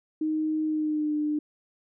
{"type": "tone with pitch glide", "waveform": "sine", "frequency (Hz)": [311.1, 300], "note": ["D#4", "D4"], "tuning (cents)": [0, 37], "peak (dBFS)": -24, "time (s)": [0.21, 1.39], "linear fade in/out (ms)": 5, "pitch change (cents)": -63, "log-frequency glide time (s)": [0.65, 1.15], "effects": []}